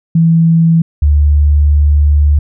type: tone pair in turn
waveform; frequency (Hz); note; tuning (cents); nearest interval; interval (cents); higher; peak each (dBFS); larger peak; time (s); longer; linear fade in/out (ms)
sine; 164.81 / 73.41; E3 / D2; 0 / 0; octave + major second; 1400; first; -5 / -5; neither; 0.15-0.82 / 1.02-2.39; second; 5
effects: none